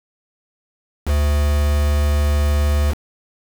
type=tone with quantisation; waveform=triangle; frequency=73.42 Hz; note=D2; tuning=in tune; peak=-12 dBFS; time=1.05-2.95 s; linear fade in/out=50 ms; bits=4; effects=none